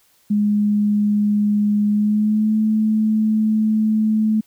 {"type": "tone with pitch glide", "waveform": "sine", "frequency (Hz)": [207.7, 216.8], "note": ["G#3", "A3"], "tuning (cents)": [0, -25], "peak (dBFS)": -14, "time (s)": [0.3, 4.41], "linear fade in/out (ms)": 10, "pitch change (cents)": 75, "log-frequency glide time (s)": [1.89, 2.56], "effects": ["white hiss -58 dBFS RMS until 4.46 s"]}